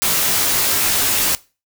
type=noise with comb filter; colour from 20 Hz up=white; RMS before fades=-17 dBFS; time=0.02-1.35 s; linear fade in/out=0 ms; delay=16 ms; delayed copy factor=-0.85; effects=noise-tail reverb RT60 0.3 s tail -20 dB re dry